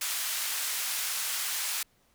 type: band-pass noise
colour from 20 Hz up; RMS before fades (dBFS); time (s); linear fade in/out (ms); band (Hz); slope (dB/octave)
white; -32; 0.01-1.83; 5; 1100 to 14000; 12
effects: pink hiss -67 dBFS RMS until 2.14 s